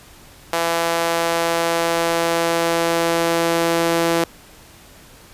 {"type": "tone with high-pass filter sweep", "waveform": "sawtooth", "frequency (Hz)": 167.7, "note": "E3", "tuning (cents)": 30, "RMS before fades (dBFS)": -19, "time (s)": [0.53, 4.24], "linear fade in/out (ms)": 2, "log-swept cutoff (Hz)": [630, 380], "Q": 1.3, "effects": ["pink hiss -45 dBFS RMS until 5.33 s", "resampled to 32000 Hz"]}